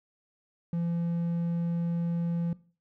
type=tone; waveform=triangle; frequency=170 Hz; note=F3; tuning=46 cents flat; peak=-25 dBFS; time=0.73-2.53 s; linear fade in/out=2 ms; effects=noise-tail reverb RT60 0.4 s tail -19 dB re dry